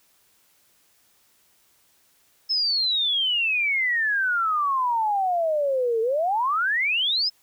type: exponential two-way sweep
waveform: sine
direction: down then up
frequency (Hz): 5274 to 440 to 5274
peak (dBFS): -20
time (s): 2.49-7.3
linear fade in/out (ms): 20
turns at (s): 6.01
effects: white hiss -62 dBFS RMS until 7.42 s